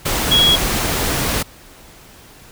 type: tone in noise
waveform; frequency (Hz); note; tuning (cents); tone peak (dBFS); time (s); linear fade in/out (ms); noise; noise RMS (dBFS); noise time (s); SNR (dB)
sine; 3322; G#7; 0; -10; 0.31-0.56; 10; pink; -19; 0.05-1.43; +6
effects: pink hiss -43 dBFS RMS until 2.51 s